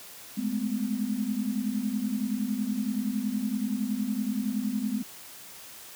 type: tone cluster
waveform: sine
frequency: 206.1 / 216.8 / 253.7 Hz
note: G#3 / A3 / B3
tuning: -13 / -25 / +47 cents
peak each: -31 dBFS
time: 0.37-5.03 s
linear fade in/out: 10 ms
effects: white hiss -46 dBFS RMS until 5.95 s + high-pass 80 Hz 12 dB/octave